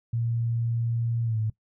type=tone with pitch glide; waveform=sine; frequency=116.54 to 109.37 Hz; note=A#2 to A2; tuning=0 to -10 cents; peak=-24 dBFS; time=0.13-1.5 s; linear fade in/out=5 ms; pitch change=-110 cents; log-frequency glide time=1.24-1.38 s; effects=noise-tail reverb RT60 0.1 s tail -19 dB re dry